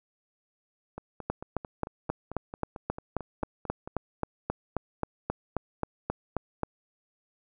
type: two click trains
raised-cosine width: 1 ms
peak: -24 / -14 dBFS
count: 14 / 21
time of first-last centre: 0.98-3.875 / 1.3-6.633 s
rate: 4.49 / 3.75 Hz
effects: none